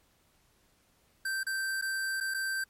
square tone with dropouts, 1562 Hz, G6, 7 cents flat, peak -31 dBFS, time 1.25-2.64 s, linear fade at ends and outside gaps 5 ms, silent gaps 1.433-1.466 / 1.814-1.822 / 2.203-2.208 / 2.34-2.344 s, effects pink hiss -68 dBFS RMS until 2.69 s + MP3 64 kbps

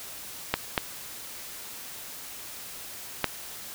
clicks, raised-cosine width 0.3 ms, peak -6 dBFS, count 3, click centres 0.54 / 0.778 / 3.243 s, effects white hiss -41 dBFS RMS until 3.74 s

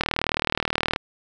click train, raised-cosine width 0.3 ms, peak -5 dBFS, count 38, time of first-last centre 0.01-0.961 s, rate 38.9 Hz, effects none

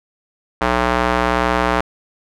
square tone with band-pass filter, 61.1 Hz, B1, 18 cents flat, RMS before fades -17 dBFS, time 0.61-1.81 s, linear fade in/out 5 ms, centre 1100 Hz, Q 0.98, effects none

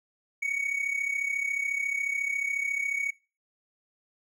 triangle tone with amplitude modulation, 2236 Hz, C#7, 14 cents sharp, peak -22 dBFS, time 0.42-3.11 s, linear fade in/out 10 ms, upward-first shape sine, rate 34.1 Hz, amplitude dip 70%, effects noise-tail reverb RT60 0.3 s tail -19 dB re dry

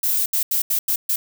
violet noise bursts at uneven times, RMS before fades -20 dBFS, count 6, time 0.03-0.26 / 0.33-0.43 / 0.51-0.62 / 0.7-0.79 / 0.88-0.96 / 1.09-1.16 s, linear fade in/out 5 ms, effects none

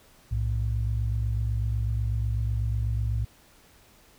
sine tone pair together, 61.93 / 110 Hz, B1 / A2, +5 / 0 cents, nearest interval minor seventh, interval 995 cents, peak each -26 dBFS, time 0.31-3.25 s, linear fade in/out 10 ms, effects tanh soft clip ceiling -17 dBFS + pink hiss -57 dBFS RMS until 4.18 s

